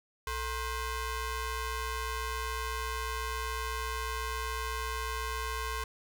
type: ring-modulated tone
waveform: sawtooth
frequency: 503 Hz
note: B4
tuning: 32 cents sharp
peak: -26 dBFS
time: 0.27-5.84 s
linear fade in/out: 2 ms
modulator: 563 Hz
effects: none